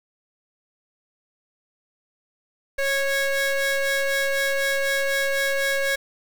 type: ring-modulated tone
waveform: 30% pulse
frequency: 551 Hz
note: C#5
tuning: 11 cents flat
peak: -15 dBFS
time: 2.78-5.96 s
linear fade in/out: 10 ms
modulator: 1100 Hz
effects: 9-bit